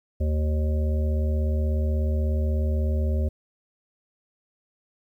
harmonic tone, 76.4 Hz, D#2, 31 cents flat, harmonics 1 / 3 / 5 / 7 / 8, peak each -21 / -33 / -37 / -37 / -39 dBFS, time 0.2-3.29 s, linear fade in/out 10 ms, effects 10-bit

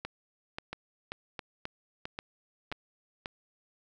two click trains, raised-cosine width 0.3 ms, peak -20 / -21 dBFS, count 7 / 4, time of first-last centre 0.05-3.259 / 0.73-2.717 s, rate 1.87 / 1.51 Hz, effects none

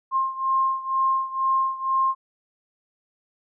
sine beating tone pair, 1061 / 1063.1 Hz, C6 / C6, +24 / +27 cents, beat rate 2.1 Hz, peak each -22 / -25 dBFS, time 0.11-2.15 s, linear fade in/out 50 ms, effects none

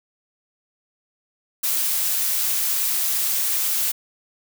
blue noise, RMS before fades -22 dBFS, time 1.63-3.92 s, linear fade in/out 10 ms, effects none

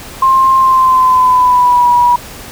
sine tone with pitch glide, 1058 to 970.2 Hz, C6 to B5, +19 to -31 cents, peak -5 dBFS, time 0.22-2.16 s, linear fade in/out 5 ms, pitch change -150 cents, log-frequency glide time 0.57-1.89 s, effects pink hiss -30 dBFS RMS until 2.51 s

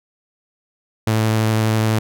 sawtooth tone with vibrato, 110 Hz, A2, in tune, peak -11 dBFS, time 1.07-1.99 s, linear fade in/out 5 ms, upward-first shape square, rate 12 Hz, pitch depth 10 cents each way, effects none

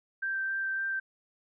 sine tone with vibrato, 1568 Hz, G6, in tune, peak -29 dBFS, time 0.22-1 s, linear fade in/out 10 ms, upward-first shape sine, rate 3.6 Hz, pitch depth 9 cents each way, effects none

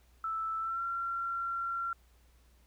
sine tone with pitch glide, 1318.5 to 1368.9 Hz, E6 to F6, 0 to -35 cents, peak -32 dBFS, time 0.24-1.93 s, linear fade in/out 2 ms, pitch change +65 cents, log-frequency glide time 0.59-0.83 s, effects added 60 Hz sine -61 dBFS peak until 2.66 s + pink hiss -69 dBFS RMS until 2.66 s

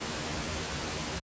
pink noise with comb filter, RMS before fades -34 dBFS, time 0-1.2 s, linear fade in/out 20 ms, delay 13 ms, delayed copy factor +0.65, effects high-pass 60 Hz 12 dB/octave + resampled to 16000 Hz

